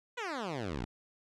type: exponential sweep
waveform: 10% pulse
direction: down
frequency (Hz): 511 to 52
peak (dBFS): -27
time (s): 0.17-0.85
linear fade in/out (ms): 10
effects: low-pass 5000 Hz 12 dB/octave